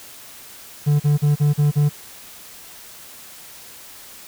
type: tone bursts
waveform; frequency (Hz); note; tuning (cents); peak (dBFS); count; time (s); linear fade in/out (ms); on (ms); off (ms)
triangle; 146.83; D3; 0; -11; 6; 0.86-1.895; 20; 140; 39
effects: white hiss -41 dBFS RMS until 4.27 s